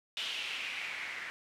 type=noise with low-pass filter sweep; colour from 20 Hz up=blue; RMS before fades=-39 dBFS; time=0.17-1.3 s; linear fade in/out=0 ms; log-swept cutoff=3200 to 1900 Hz; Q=3.8; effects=none

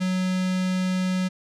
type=tone with notch filter; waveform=square; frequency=185 Hz; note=F#3; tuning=in tune; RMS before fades=-24 dBFS; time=0-1.29 s; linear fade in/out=20 ms; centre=750 Hz; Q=0.93; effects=low-pass 7000 Hz 12 dB/octave

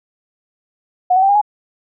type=tone with pitch steps; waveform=sine; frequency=729 / 754.7 / 781.3 / 808.9 / 837.4 Hz; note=F#5 / F#5 / G5 / G#5 / G#5; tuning=-26 / +34 / -6 / -46 / +14 cents; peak=-9 dBFS; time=1.1-1.415 s; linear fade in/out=10 ms; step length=63 ms; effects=none

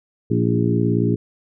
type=harmonic tone with a mistuned harmonic; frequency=58.27 Hz; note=A#1; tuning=in tune; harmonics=2 / 3 / 4 / 5 / 6 / 7; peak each=-20 / -22 / -23 / -24 / -25 / -25 dBFS; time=0.3-1.16 s; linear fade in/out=10 ms; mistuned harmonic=6; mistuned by=-29 cents; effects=none

